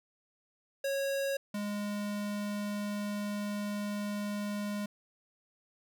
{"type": "tone pair in turn", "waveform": "square", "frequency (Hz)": [550, 206], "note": ["C#5", "G#3"], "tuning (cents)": [-14, -14], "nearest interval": "octave + perfect fourth", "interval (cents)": 1700, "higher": "first", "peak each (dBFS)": [-31, -34], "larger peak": "first", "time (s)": [[0.84, 1.37], [1.54, 4.86]], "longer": "second", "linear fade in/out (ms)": 5, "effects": []}